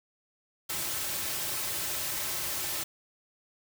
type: noise with comb filter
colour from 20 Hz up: white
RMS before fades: -33 dBFS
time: 0.69-2.84 s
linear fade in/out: 10 ms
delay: 4.2 ms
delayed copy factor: -0.55
effects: none